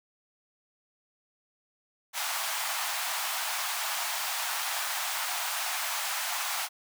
pink high-pass noise, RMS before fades -32 dBFS, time 2.13-6.69 s, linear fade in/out 50 ms, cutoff 710 Hz, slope 48 dB/octave, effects none

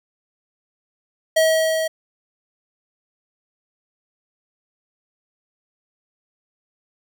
square tone with level ramp, 640 Hz, D#5, 49 cents sharp, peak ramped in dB -13 to -21 dBFS, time 1.36-1.88 s, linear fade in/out 10 ms, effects none

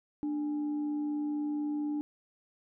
sine tone with frequency modulation, 296.6 Hz, D4, 17 cents sharp, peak -30 dBFS, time 0.23-2.01 s, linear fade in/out 0 ms, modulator 529 Hz, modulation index 0.2, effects none

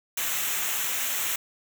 white noise with comb filter, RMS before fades -28 dBFS, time 0.17-1.36 s, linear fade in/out 5 ms, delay 0.21 ms, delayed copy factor -0.65, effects none

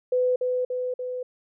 sine tone with echo, 502 Hz, B4, 28 cents sharp, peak -19 dBFS, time 0.12-0.36 s, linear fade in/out 5 ms, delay 290 ms, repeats 3, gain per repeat -3 dB, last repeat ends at 1.23 s, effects none

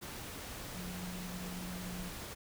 sine tone in noise, 180 Hz, F#3, 47 cents flat, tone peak -42 dBFS, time 0.74-2.1 s, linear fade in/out 20 ms, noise pink, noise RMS -45 dBFS, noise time 0.01-2.35 s, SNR 0 dB, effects none

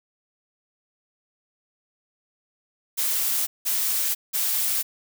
blue noise bursts, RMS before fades -24 dBFS, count 3, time 2.97-4.83 s, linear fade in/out 20 ms, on 500 ms, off 180 ms, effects none

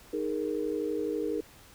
sine chord, D# suspended fourth, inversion none, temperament equal with one note detuned, 311.1 / 414.1 / 466.2 Hz, D#4 / G#4 / A#4, 0 / -5 / 0 cents, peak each -33 dBFS, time 0.13-1.41 s, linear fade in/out 5 ms, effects pink hiss -54 dBFS RMS until 1.74 s

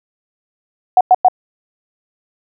sine tone bursts, 737 Hz, F#5, 7 cents flat, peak -4 dBFS, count 3, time 0.97-1.284 s, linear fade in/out 2 ms, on 38 ms, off 100 ms, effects none

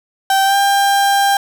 35% pulse tone with pitch glide, 778 to 796.6 Hz, G5 to G5, -13 to +28 cents, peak -9 dBFS, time 0.3-1.37 s, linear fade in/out 2 ms, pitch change +41 cents, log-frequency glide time 0.44-0.56 s, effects none

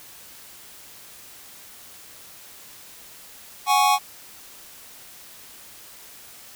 square chord, F# suspended second, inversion none, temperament equal, 740 / 830.6 / 1108.7 Hz, F#5 / G#5 / C#6, 0 / 0 / 0 cents, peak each -23 / -20 / -21 dBFS, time 3.66-3.99 s, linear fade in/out 50 ms, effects white hiss -45 dBFS RMS until 6.55 s

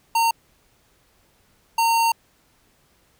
square tone pair in turn, 917 / 917 Hz, A#5 / A#5, -29 / -29 cents, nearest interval unison, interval 0 cents, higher neither, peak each -17 dBFS, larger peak neither, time 0.15-0.31 / 1.78-2.12 s, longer second, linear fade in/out 5 ms, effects pink hiss -61 dBFS RMS until 3.19 s

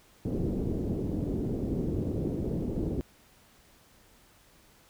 white low-pass noise, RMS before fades -31 dBFS, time 0.25-3.01 s, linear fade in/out 0 ms, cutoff 370 Hz, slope 24 dB/octave, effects pink hiss -60 dBFS RMS until 4.89 s

